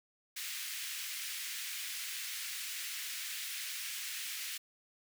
pink high-pass noise, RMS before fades -41 dBFS, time 0.36-4.58 s, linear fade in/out 10 ms, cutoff 1900 Hz, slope 24 dB/octave, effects none

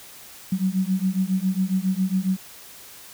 sine beating tone pair, 184.7 / 192 Hz, F#3 / G3, -3 / -36 cents, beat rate 7.3 Hz, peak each -23 dBFS, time 0.52-2.37 s, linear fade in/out 5 ms, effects white hiss -44 dBFS RMS until 3.13 s

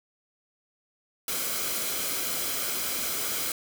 white noise with comb filter, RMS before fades -30 dBFS, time 1.28-3.52 s, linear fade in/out 2 ms, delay 1.1 ms, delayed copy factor -0.5, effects none

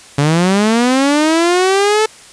sawtooth linear sweep, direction up, 138.59 to 440 Hz, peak -6 dBFS, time 0.18-2.06 s, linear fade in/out 5 ms, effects white hiss -39 dBFS RMS until 2.32 s + resampled to 22050 Hz

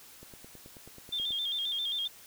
click train, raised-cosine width 2 ms, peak -36 dBFS, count 11, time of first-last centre 0.23-1.306 s, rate 9.29 Hz
sine tone with vibrato, 3400 Hz, G#7, 40 cents sharp, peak -30 dBFS, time 1.12-2.08 s, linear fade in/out 10 ms, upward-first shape square, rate 7.5 Hz, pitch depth 79 cents each way
effects white hiss -53 dBFS RMS until 2.26 s

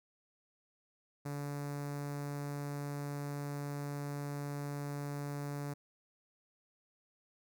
sawtooth tone with notch filter, 143.7 Hz, D3, 37 cents flat, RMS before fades -40 dBFS, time 1.25-5.74 s, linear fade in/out 10 ms, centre 3100 Hz, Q 0.96, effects none

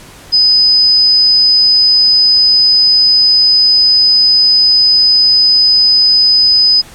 sine tone, 5010 Hz, D#8, 11 cents sharp, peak -5 dBFS, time 0.32-6.82 s, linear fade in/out 20 ms, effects pink hiss -36 dBFS RMS until 6.94 s + low-pass 12000 Hz 12 dB/octave

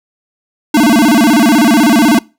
square tone with vibrato, 261.6 Hz, C4, in tune, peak -6 dBFS, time 0.74-2.19 s, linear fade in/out 5 ms, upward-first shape square, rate 16 Hz, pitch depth 250 cents each way, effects noise-tail reverb RT60 0.3 s tail -24 dB re dry

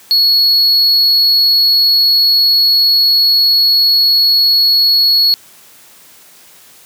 triangle tone, 4357 Hz, C#8, 31 cents flat, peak -6 dBFS, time 0.11-5.34 s, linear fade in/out 0 ms, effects white hiss -42 dBFS RMS until 6.85 s + high-pass 100 Hz 12 dB/octave

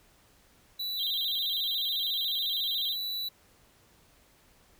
square tone, 3951 Hz, B7, in tune, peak -32 dBFS, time 0.79-3.29 s, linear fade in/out 10 ms
sine tone with vibrato, 3438 Hz, A7, 41 cents flat, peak -30 dBFS, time 0.96-2.96 s, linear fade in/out 50 ms, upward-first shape square, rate 14 Hz, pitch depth 110 cents each way
effects pink hiss -62 dBFS RMS until 4.79 s

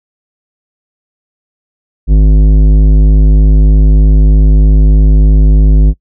sine tone with tanh clipping, 51.6 Hz, G#1, 10 cents flat, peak -4 dBFS, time 2.07-5.94 s, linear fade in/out 50 ms, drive 13 dB, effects noise-tail reverb RT60 0.1 s tail -23 dB re dry

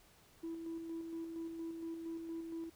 sine tone with tremolo, 329.6 Hz, E4, in tune, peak -38 dBFS, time 0.43-2.7 s, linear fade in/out 10 ms, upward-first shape square, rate 4.3 Hz, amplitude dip 40%, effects tanh soft clip ceiling -37 dBFS + pink hiss -65 dBFS RMS until 2.75 s

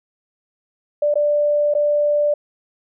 sine tone with dropouts, 589 Hz, D5, 5 cents sharp, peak -14 dBFS, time 1.02-2.34 s, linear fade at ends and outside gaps 5 ms, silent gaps 1.141-1.155 / 1.739-1.749 s, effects none

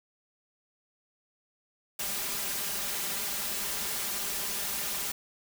white noise with comb filter, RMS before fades -33 dBFS, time 1.99-5.12 s, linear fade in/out 5 ms, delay 5 ms, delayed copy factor +0.6, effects none

